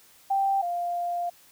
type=tone pair in turn; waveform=sine; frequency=784 / 698.5 Hz; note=G5 / F5; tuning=0 / 0 cents; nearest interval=major second; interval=200 cents; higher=first; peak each=-21 / -26 dBFS; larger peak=first; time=0.3-0.62 / 0.62-1.3 s; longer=second; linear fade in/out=10 ms; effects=white hiss -56 dBFS RMS until 1.51 s